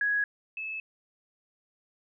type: tone pair in turn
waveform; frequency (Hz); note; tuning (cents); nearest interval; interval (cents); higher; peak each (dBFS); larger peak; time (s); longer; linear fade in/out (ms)
sine; 1666 / 2605; G#6 / E7; +5 / -21; minor sixth; 774; second; -24 / -33; first; 0.01-0.24 / 0.57-0.8; neither; 2
effects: none